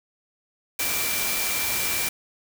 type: tone in noise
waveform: sine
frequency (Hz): 2349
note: D7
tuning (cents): 0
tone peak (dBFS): -31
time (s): 0.79-2.09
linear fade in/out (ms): 5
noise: white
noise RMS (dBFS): -26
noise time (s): 0.79-2.09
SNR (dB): -8
effects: none